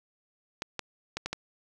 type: clicks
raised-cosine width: 0.2 ms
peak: -15 dBFS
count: 5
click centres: 0.621 / 0.793 / 1.17 / 1.26 / 1.33 s
effects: none